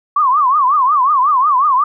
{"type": "tone with vibrato", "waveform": "sine", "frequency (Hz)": 1108.7, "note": "C#6", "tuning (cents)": 0, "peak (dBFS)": -9, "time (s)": [0.16, 1.84], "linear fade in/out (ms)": 5, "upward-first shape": "triangle", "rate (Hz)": 5.5, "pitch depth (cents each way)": 220, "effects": []}